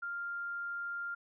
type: tone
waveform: sine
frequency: 1396.9 Hz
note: F6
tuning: in tune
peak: -36 dBFS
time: 0.02-1.15 s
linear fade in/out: 10 ms
effects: none